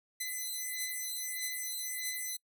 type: beating tone pair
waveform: 5% pulse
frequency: 2017 / 2018.6 Hz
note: B6 / B6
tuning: +36 / +37 cents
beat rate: 1.6 Hz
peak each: -29 / -28 dBFS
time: 0.2-2.37 s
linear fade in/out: 10 ms
effects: noise-tail reverb RT60 0.1 s tail -26 dB re dry